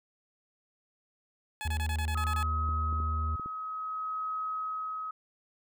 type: tone bursts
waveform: 15% pulse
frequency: 852 Hz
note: G#5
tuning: 44 cents sharp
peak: -29 dBFS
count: 9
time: 1.61-2.428 s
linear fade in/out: 0 ms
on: 66 ms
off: 28 ms
type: tone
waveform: triangle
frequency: 78.3 Hz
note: D#2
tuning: 11 cents sharp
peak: -27 dBFS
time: 1.65-3.36 s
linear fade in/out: 5 ms
type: tone with tremolo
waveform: sine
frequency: 1272 Hz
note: D#6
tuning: 38 cents sharp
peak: -31 dBFS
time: 2.15-5.11 s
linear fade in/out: 5 ms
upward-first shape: sine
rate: 0.56 Hz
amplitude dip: 35%
type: clicks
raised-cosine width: 3 ms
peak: -31 dBFS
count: 5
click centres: 2.689 / 2.927 / 3.002 / 3.397 / 3.46 s
effects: none